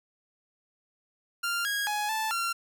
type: tone with pitch steps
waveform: sawtooth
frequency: 1393 / 1643 / 837 / 877 / 1372 Hz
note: F6 / G#6 / G#5 / A5 / F6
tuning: -5 / -19 / +13 / -6 / -31 cents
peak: -24 dBFS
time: 1.43-2.53 s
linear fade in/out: 10 ms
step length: 220 ms
effects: none